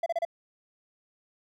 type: tone bursts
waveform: triangle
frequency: 674 Hz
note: E5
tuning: 38 cents sharp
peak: -23 dBFS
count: 4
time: 0.03-0.251 s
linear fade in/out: 5 ms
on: 32 ms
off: 31 ms
effects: none